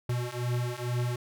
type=beating tone pair; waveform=square; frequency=120.9 / 123.1 Hz; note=B2 / B2; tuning=-36 / -5 cents; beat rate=2.2 Hz; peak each=-33 / -32 dBFS; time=0.09-1.16 s; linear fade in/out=5 ms; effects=none